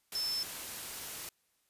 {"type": "tone in noise", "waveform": "sine", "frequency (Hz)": 5274, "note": "E8", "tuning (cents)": 0, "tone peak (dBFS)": -32, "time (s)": [0.15, 0.43], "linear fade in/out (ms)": 2, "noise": "white", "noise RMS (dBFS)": -42, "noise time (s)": [0.12, 1.29], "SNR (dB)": 7, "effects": ["white hiss -75 dBFS RMS until 1.69 s", "resampled to 32000 Hz"]}